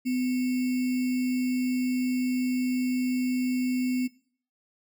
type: tone with sample-and-hold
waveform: sine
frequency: 252.8 Hz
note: B3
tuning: 41 cents sharp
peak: -24 dBFS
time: 0.05-4.08 s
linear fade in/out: 20 ms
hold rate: 2450 Hz
effects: noise-tail reverb RT60 0.5 s tail -19 dB re dry